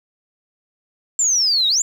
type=exponential two-way sweep; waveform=sine; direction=down then up; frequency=7459 to 3700 to 7459 Hz; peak=-14 dBFS; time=1.19-1.82 s; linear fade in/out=2 ms; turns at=1.68 s; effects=7-bit